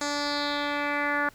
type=tone with low-pass filter sweep; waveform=10% pulse; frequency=290 Hz; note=D4; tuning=22 cents flat; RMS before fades=-28 dBFS; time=0.01-1.29 s; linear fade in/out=2 ms; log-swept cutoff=6500 to 1600 Hz; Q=3.4; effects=pink hiss -55 dBFS RMS until 1.34 s